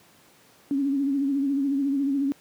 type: tone with vibrato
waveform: sine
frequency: 277.2 Hz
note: C#4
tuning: in tune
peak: -21 dBFS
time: 0.71-2.32 s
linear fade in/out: 0 ms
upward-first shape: sine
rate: 14 Hz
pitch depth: 59 cents each way
effects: pink hiss -56 dBFS RMS until 2.4 s + high-pass 150 Hz 12 dB/octave